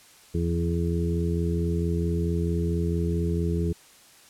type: harmonic tone with a mistuned harmonic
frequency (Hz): 84.5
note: E2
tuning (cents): +43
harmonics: 1 / 2 / 3 / 4 / 5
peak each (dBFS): -26 / -27 / -38 / -32 / -32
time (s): 0.34-3.73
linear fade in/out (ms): 10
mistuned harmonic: 1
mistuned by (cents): -40
effects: white hiss -53 dBFS RMS until 4.29 s + low-pass 11000 Hz 12 dB/octave